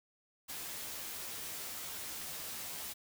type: noise with comb filter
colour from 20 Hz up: white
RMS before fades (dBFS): -43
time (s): 0.48-2.94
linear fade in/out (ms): 20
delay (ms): 13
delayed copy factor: +0.5
effects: none